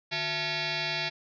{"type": "tone with frequency modulation", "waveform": "sine", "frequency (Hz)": 878, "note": "A5", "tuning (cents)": -4, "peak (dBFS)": -28, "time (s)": [0.11, 1.1], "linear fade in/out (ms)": 20, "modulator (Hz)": 515, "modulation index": 7.6, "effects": []}